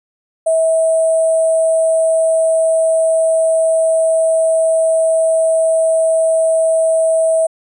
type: tone with sample-and-hold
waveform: sine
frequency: 649 Hz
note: E5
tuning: 27 cents flat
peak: -10 dBFS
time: 0.46-7.47 s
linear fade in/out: 10 ms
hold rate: 8820 Hz
effects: resampled to 32000 Hz